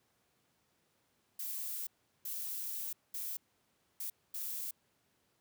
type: noise bursts at uneven times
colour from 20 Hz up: violet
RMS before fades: -40 dBFS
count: 5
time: 1.39-1.87 / 2.25-2.93 / 3.14-3.37 / 4-4.1 / 4.34-4.71 s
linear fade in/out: 5 ms
effects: pink hiss -75 dBFS RMS until 5.4 s + high-pass 100 Hz 12 dB/octave